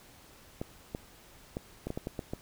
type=clicks; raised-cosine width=2 ms; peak=-21 dBFS; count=9; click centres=0.615 / 0.949 / 1.569 / 1.87 / 1.904 / 1.975 / 2.071 / 2.192 / 2.335 s; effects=pink hiss -56 dBFS RMS until 2.41 s